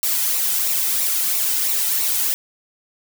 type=noise with flanger; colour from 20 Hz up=blue; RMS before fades=-20 dBFS; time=0.03-2.34 s; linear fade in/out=0 ms; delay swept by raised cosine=0.61 to 1.81 ms; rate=3 Hz; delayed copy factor=-0.55; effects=none